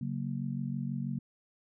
sine chord, F# major, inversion second, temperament just, 138.75 / 185 / 231.2 Hz, C#3 / F#3 / A#3, +2 / 0 / -14 cents, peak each -35 / -38 / -37 dBFS, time 0.01-1.19 s, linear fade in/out 5 ms, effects none

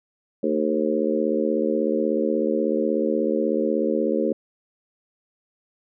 harmonic tone with a mistuned harmonic, 76.4 Hz, D#2, 31 cents flat, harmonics 3 / 4 / 5 / 6 / 7, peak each -26 / -26 / -26 / -26 / -26 dBFS, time 0.43-4.33 s, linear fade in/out 5 ms, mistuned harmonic 3, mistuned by -37 cents, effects none

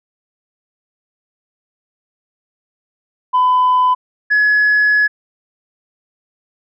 sine tone pair in turn, 1005 / 1693.4 Hz, B5 / G#6, +30 / +33 cents, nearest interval major sixth, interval 903 cents, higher second, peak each -8 dBFS, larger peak neither, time 3.33-3.95 / 4.3-5.08 s, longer second, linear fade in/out 20 ms, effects tanh soft clip ceiling -7 dBFS

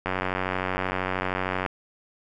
click train, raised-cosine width 0.5 ms, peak -11 dBFS, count 150, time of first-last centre 0.06-1.662 s, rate 93 Hz, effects none

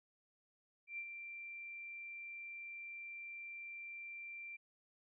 sine tone with ADSR envelope, 2359 Hz, D7, 7 cents sharp, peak -40 dBFS, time 0.87-4.57 s, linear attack 110 ms, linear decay 67 ms, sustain -6 dB, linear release 15 ms, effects none

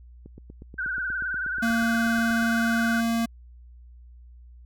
click train, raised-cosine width 3 ms, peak -30 dBFS, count 19, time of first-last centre 0.26-2.426 s, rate 8.31 Hz
sine tone with vibrato, 1500 Hz, F#6, 23 cents sharp, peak -26 dBFS, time 0.78-3.01 s, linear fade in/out 10 ms, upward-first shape sine, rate 19 Hz, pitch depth 77 cents each way
square tone, 230 Hz, A#3, 23 cents flat, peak -23 dBFS, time 1.62-3.26 s, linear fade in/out 10 ms
effects added 60 Hz sine -45 dBFS peak until 4.65 s

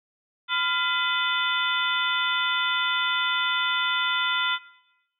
harmonic tone with a mistuned harmonic, 504 Hz, B4, 35 cents sharp, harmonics 2 / 3 / 4 / 5 / 6 / 7, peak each -31 / -26 / -31 / -33 / -31 / -27 dBFS, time 0.48-4.59 s, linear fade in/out 50 ms, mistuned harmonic 3, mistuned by -140 cents, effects noise-tail reverb RT60 0.9 s tail -17 dB re dry

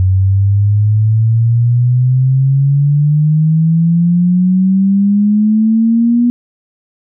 sine exponential sweep, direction up, 92.5 to 242.7 Hz, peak -7 dBFS, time 0-6.3 s, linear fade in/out 0 ms, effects none

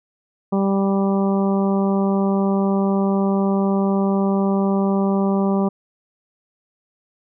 harmonic tone, 196 Hz, G3, in tune, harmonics 1 / 2 / 3 / 4 / 5 / 6, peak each -17 / -23 / -27 / -29 / -31 / -33 dBFS, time 0.52-5.69 s, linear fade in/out 10 ms, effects none

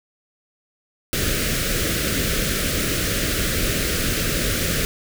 pink band-stop noise, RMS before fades -22 dBFS, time 1.13-4.85 s, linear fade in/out 0 ms, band 610 to 1300 Hz, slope 48 dB/octave, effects none

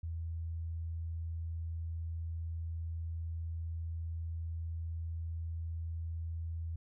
sine tone, 82.41 Hz, E2, in tune, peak -36 dBFS, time 0.03-6.76 s, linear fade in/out 5 ms, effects none

